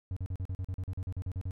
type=tone bursts; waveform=triangle; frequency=92.5 Hz; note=F#2; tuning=in tune; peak=-30 dBFS; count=15; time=0.11-1.509 s; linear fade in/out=0 ms; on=55 ms; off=41 ms; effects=none